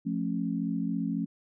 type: chord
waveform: sine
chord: F augmented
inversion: none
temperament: just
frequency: 174.61 / 218.3 / 272.8 Hz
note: F3 / A3 / C#4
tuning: 0 / -13 / -28 cents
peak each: -32 dBFS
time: 0.05-1.26 s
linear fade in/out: 20 ms
effects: none